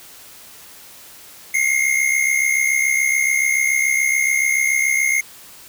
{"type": "tone pair together", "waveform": "square", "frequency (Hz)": [2103, 2170], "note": ["C7", "C#7"], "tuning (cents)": [8, -37], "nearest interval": "minor second", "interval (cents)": 55, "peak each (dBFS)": -19, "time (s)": [1.54, 5.21], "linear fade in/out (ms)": 5, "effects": ["white hiss -42 dBFS RMS until 5.68 s"]}